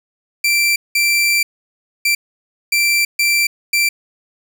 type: tone bursts at uneven times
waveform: sawtooth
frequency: 2349 Hz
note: D7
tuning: in tune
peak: -9 dBFS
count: 6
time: 0.44-0.76 / 0.95-1.43 / 2.05-2.15 / 2.72-3.05 / 3.19-3.47 / 3.73-3.89 s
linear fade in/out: 5 ms
effects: none